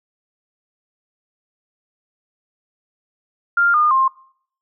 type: tone with pitch steps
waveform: sine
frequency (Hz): 1396.9 / 1216.1 / 1058.7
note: F6 / D#6 / C6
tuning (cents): 0 / -40 / +20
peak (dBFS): -12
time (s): 3.57-4.08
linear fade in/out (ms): 5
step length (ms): 170
effects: noise-tail reverb RT60 0.6 s tail -23 dB re dry